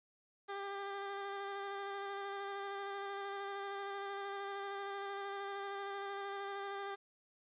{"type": "tone with vibrato", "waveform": "15% pulse", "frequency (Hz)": 397.7, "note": "G4", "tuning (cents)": 25, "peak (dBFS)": -34, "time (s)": [0.48, 6.96], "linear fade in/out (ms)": 20, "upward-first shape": "square", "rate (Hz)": 13, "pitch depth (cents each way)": 13, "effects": ["resampled to 8000 Hz", "12-bit"]}